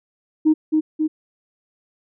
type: tone with echo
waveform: sine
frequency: 311.1 Hz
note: D#4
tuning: in tune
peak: -10 dBFS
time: 0.45-0.54 s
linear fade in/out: 20 ms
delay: 270 ms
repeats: 2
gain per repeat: -3 dB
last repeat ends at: 1.08 s
effects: tanh soft clip ceiling -7 dBFS